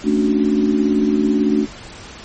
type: chord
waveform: sine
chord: D major seventh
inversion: second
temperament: equal with one note detuned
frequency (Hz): 220 / 275.7 / 293.7 / 370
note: A3 / C#4 / D4 / F#4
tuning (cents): 0 / -9 / 0 / 0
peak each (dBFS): -17 / -21 / -17 / -21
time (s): 0.03-1.67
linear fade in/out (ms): 50
effects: pink hiss -36 dBFS RMS until 2.24 s + MP3 32 kbps